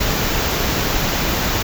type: band-stop noise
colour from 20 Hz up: pink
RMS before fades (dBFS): -19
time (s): 0-1.63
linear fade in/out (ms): 10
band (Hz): 7300 to 12000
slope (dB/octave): 96
effects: none